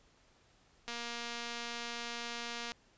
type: click train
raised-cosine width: 0.2 ms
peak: -24 dBFS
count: 435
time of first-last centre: 0.88-2.719 s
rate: 236 Hz
effects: pink hiss -67 dBFS RMS until 2.97 s + resampled to 16000 Hz